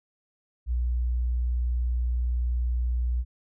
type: tone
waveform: sine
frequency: 60.6 Hz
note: B1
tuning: 32 cents flat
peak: -23 dBFS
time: 0.66-3.25 s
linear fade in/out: 50 ms
effects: none